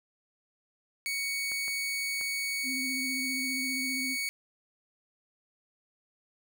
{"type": "tone", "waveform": "sawtooth", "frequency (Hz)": 2232, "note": "C#7", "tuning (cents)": 11, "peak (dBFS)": -27, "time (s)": [1.06, 4.29], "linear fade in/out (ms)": 0}
{"type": "clicks", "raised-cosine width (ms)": 0.5, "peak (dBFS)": -31, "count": 3, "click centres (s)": [1.518, 1.681, 2.212]}
{"type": "tone with vibrato", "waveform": "sine", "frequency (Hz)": 261.6, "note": "C4", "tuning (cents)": 0, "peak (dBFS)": -36, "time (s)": [2.63, 4.17], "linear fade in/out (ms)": 50, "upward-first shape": "triangle", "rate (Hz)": 15, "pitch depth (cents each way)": 39}
{"effects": []}